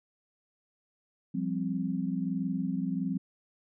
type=chord; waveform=sine; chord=F suspended second; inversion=none; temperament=equal; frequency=174.61 / 196 / 261.6 Hz; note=F3 / G3 / C4; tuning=0 / 0 / 0 cents; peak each=-33 dBFS; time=1.34-3.18 s; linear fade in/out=10 ms; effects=none